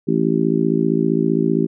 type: harmonic tone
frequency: 55.3 Hz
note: A1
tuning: 9 cents sharp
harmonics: 3 / 4 / 5 / 6 / 7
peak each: -21 / -21 / -21 / -21 / -21 dBFS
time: 0.07-1.67 s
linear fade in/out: 20 ms
effects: none